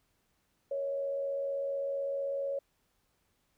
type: tone with frequency modulation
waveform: sine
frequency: 554.4 Hz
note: C#5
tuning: in tune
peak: -31 dBFS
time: 0.71-2.59 s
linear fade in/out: 5 ms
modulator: 84.3 Hz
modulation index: 0.35
effects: pink hiss -75 dBFS RMS until 3.57 s